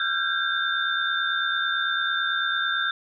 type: tone cluster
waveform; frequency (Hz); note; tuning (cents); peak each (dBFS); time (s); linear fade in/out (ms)
sine; 1370 / 1545 / 1614 / 3596; F6 / G6 / G#6 / A7; -34 / -26 / -50 / +37; -28; 0-2.91; 2
effects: none